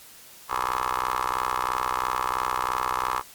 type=ring-modulated tone; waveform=15% pulse; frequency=63 Hz; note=B1; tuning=35 cents sharp; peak=-15 dBFS; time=0.48-3.23 s; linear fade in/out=50 ms; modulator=1080 Hz; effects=white hiss -48 dBFS RMS until 3.34 s + MP3 96 kbps